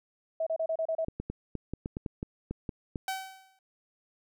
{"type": "tone bursts", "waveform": "sine", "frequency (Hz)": 647, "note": "E5", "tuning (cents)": -32, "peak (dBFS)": -27, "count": 7, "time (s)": [0.4, 1.048], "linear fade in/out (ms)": 5, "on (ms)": 66, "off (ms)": 31}
{"type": "clicks", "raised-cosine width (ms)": 3, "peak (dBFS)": -21, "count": 12, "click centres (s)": [1.084, 1.2, 1.3, 1.553, 1.736, 1.859, 1.969, 2.062, 2.229, 2.51, 2.692, 2.958]}
{"type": "tone with exponential decay", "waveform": "sawtooth", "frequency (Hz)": 764, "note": "G5", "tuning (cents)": -45, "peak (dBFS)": -25, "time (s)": [3.08, 3.59], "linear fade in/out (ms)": 2, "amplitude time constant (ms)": 110}
{"effects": []}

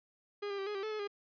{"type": "tone with pitch steps", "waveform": "45% pulse", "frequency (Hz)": [409.1, 399.4, 389.8, 417.4, 390.7, 433.6, 428.2, 406.4], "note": ["G#4", "G4", "G4", "G#4", "G4", "A4", "A4", "G#4"], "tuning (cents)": [-26, 32, -10, 9, -6, -25, -47, -38], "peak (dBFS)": -36, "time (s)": [0.42, 1.076], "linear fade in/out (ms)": 10, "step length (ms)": 82, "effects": ["resampled to 11025 Hz"]}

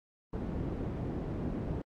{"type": "low-pass noise", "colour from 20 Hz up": "white", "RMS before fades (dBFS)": -36, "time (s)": [0.33, 1.82], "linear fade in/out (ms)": 5, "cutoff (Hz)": 280, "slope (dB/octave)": 12, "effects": ["AAC 64 kbps"]}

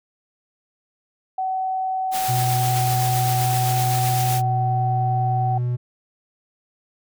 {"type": "tone", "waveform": "sine", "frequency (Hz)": 755, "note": "F#5", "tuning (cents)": 35, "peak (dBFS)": -21, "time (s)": [1.38, 5.58], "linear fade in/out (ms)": 5}
{"type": "noise with tremolo", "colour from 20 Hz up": "white", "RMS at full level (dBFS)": -27, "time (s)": [2.11, 4.42], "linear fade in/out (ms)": 50, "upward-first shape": "sine", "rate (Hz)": 7.8, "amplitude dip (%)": 25}
{"type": "tone with pitch glide", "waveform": "triangle", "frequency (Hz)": [121.8, 122.58], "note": ["B2", "B2"], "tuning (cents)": [-24, -13], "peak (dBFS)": -18, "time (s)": [2.28, 5.77], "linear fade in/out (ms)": 20, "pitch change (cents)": 11, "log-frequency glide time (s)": [3.36, 5.07]}
{"effects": []}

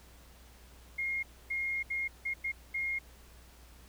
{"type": "tone bursts at uneven times", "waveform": "sine", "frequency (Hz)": 2139, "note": "C7", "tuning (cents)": 38, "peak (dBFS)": -31, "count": 6, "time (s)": [[0.98, 1.23], [1.5, 1.83], [1.9, 2.08], [2.25, 2.34], [2.44, 2.52], [2.74, 2.99]], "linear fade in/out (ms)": 10, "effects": ["added 60 Hz sine -55 dBFS peak until 3.88 s", "pink hiss -59 dBFS RMS until 3.88 s"]}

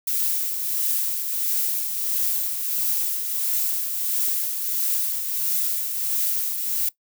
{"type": "noise with tremolo", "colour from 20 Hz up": "violet", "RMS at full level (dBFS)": -22, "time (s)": [0.07, 6.89], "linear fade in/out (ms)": 5, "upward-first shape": "triangle", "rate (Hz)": 1.5, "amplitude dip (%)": 50, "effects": ["noise-tail reverb RT60 0.1 s tail -19 dB re dry"]}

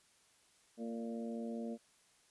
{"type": "harmonic tone with a mistuned harmonic", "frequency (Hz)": 115.2, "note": "A#2", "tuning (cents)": -20, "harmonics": [2, 3, 4, 5, 6], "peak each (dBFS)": [-40, -50, -47, -49, -54], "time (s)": [0.77, 1.78], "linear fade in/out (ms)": 50, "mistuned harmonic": 5, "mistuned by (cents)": 30, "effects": ["white hiss -69 dBFS RMS until 2.3 s", "resampled to 24000 Hz"]}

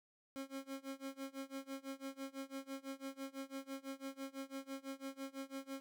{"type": "tone with tremolo", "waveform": "30% pulse", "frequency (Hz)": 270.8, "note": "C#4", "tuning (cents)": -40, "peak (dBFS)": -39, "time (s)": [0.36, 5.8], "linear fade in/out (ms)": 0, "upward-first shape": "sine", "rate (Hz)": 6, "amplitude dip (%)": 95, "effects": []}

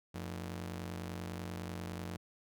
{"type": "ring-modulated tone", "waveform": "sawtooth", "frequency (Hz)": 133.5, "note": "C3", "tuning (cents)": 35, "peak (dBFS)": -33, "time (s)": [0.14, 2.17], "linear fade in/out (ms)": 10, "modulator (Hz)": 41.7, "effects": []}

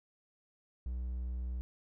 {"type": "tone", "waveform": "triangle", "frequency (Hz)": 61.74, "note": "B1", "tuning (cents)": 0, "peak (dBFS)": -33, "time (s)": [0.86, 1.61], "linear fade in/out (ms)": 0, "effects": []}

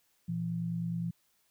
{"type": "tone pair together", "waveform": "sine", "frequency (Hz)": [120.21, 170], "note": ["B2", "F3"], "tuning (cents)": [-46, -46], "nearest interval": "tritone", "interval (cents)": 600, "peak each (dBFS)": [-38, -32], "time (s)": [0.28, 1.11], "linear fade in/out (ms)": 10, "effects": ["white hiss -72 dBFS RMS until 1.5 s"]}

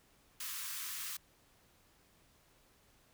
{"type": "high-pass noise", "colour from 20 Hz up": "white", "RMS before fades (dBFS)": -42, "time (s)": [0.4, 1.17], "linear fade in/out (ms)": 5, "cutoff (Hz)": 1000, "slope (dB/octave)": 96, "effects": ["pink hiss -68 dBFS RMS until 3.13 s"]}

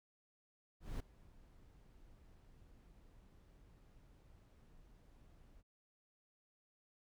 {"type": "noise with ADSR envelope", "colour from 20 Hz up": "brown", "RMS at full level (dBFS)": -41, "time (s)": [0.8, 5.63], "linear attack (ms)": 200, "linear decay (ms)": 6, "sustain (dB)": -22, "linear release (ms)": 35, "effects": []}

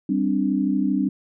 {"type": "chord", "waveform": "sine", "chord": "G suspended fourth", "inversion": "none", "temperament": "just", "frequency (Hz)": [196, 261.3, 294], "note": ["G3", "C4", "D4"], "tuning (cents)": [0, -2, 2], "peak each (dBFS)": -23, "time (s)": [0.09, 1.09], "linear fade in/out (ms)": 5, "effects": []}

